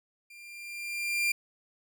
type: tone with level ramp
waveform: 40% pulse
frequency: 2387 Hz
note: D7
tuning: 28 cents sharp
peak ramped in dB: -48 to -23 dBFS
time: 0.3-1.32 s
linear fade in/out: 5 ms
effects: none